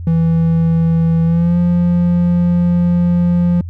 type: tone with pitch glide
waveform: triangle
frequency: 164.9 to 174.71 Hz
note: E3 to F3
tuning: +1 to +1 cents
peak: -8 dBFS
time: 0.07-3.61 s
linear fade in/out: 2 ms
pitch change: +100 cents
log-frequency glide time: 1.24-1.58 s
effects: added 86 Hz sine -23 dBFS peak until 3.69 s